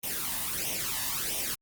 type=noise with flanger; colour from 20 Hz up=white; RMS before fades=-32 dBFS; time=0.03-1.55 s; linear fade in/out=10 ms; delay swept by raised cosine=0.33 to 1.1 ms; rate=1.5 Hz; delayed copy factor=+0.75; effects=Opus 24 kbps